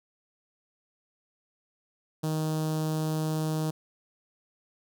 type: tone with notch filter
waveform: sawtooth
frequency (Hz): 156.5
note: D#3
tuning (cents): +10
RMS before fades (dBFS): -29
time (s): 2.23-3.71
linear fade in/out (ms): 10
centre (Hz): 2100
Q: 0.69
effects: none